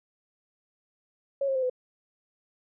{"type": "tone with pitch steps", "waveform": "sine", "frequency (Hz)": [553, 536.3, 520.2, 504.5], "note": ["C#5", "C5", "C5", "B4"], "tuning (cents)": [-4, 43, -10, 37], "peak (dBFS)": -24, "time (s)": [1.41, 1.698], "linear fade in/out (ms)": 5, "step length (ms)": 72, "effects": []}